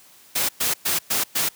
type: noise bursts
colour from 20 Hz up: white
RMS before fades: -22 dBFS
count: 5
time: 0.35-1.49 s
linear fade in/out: 10 ms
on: 140 ms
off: 110 ms
effects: white hiss -51 dBFS RMS until 1.55 s + high-pass 80 Hz 12 dB/octave